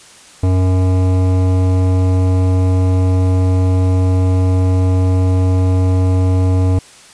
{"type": "tone with hard clipping", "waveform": "sine", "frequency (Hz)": 92.5, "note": "F#2", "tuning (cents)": 0, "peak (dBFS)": -12, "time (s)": [0.43, 6.79], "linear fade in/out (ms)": 5, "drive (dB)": 15, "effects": ["white hiss -41 dBFS RMS until 7.13 s", "resampled to 22050 Hz"]}